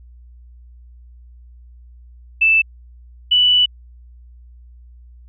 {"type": "tone pair in turn", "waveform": "sine", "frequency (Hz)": [2642, 2966], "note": ["E7", "F#7"], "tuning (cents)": [3, 4], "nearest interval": "major second", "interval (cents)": 201, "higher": "second", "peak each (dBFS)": -10, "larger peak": "neither", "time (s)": [[2.41, 2.62], [3.31, 3.66]], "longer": "second", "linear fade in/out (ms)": 10, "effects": ["added 60 Hz sine -40 dBFS peak until 5.28 s"]}